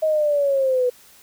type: linear sweep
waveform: sine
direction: down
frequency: 634 to 490 Hz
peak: -16 dBFS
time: 0.02-0.9 s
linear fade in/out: 10 ms
effects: white hiss -50 dBFS RMS until 1.22 s